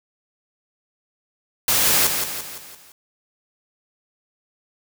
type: noise with echo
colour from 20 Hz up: white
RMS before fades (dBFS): -18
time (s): 1.68-2.07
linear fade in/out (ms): 2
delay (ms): 170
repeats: 5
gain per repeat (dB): -6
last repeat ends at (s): 2.92
effects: none